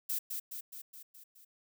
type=noise with echo; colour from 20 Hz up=violet; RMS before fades=-34 dBFS; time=0.09-0.19 s; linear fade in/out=10 ms; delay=210 ms; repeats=6; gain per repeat=-4 dB; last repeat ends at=1.45 s; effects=none